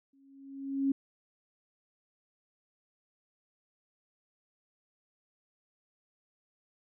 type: tone with exponential growth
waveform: sine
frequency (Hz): 273.6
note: C#4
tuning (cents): -23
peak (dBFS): -23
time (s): 0.13-0.92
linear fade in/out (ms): 5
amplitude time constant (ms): 170
effects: none